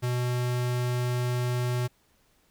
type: tone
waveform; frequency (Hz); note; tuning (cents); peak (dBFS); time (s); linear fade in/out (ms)
square; 123.47; B2; 0; -26; 0.02-1.88; 20
effects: pink hiss -66 dBFS RMS until 2.5 s